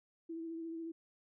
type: tone with vibrato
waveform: sine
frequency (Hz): 328.8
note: E4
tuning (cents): -4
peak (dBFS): -40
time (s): 0.29-0.92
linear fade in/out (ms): 10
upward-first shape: triangle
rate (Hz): 14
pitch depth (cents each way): 29
effects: none